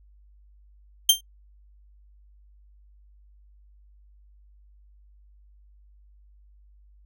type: tone with exponential decay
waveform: sawtooth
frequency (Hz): 3160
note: G7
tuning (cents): +13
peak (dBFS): -7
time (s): 1.09-1.21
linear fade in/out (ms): 5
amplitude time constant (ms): 25
effects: noise-tail reverb RT60 0.1 s tail -26 dB re dry + added 50 Hz sine -52 dBFS peak until 7.05 s